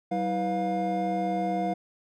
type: tone cluster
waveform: triangle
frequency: 189.6 / 321.1 / 493 / 707 Hz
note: F#3 / E4 / B4 / F5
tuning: +43 / -45 / -3 / +21 cents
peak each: -29 / -31 / -33 / -26 dBFS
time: 0.11-1.74 s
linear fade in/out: 10 ms
effects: none